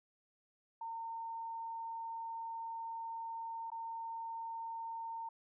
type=tone with dropouts; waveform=sine; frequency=912 Hz; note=A#5; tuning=38 cents flat; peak=-40 dBFS; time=0.81-5.29 s; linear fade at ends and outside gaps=5 ms; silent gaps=3.703-3.717 s; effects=none